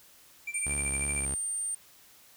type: tone with tremolo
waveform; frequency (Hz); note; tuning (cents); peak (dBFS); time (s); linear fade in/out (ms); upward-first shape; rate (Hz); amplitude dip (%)
triangle; 2349; D7; 0; -30; 0.47-1.25; 5; sine; 13; 85
type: tone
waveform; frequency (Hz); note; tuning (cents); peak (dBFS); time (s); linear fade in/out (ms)
sine; 8800; C#9; -14; -30; 0.54-1.75; 5
type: tone with vibrato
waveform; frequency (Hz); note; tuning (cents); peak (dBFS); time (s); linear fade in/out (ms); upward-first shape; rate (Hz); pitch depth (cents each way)
sawtooth; 70.1; C#2; +20; -31; 0.66-1.35; 5; sine; 2.9; 46
effects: white hiss -57 dBFS RMS until 2.36 s